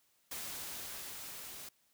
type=noise with level ramp; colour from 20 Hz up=white; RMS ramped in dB=-42 to -48 dBFS; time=0.31-1.69 s; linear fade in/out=5 ms; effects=white hiss -73 dBFS RMS until 1.93 s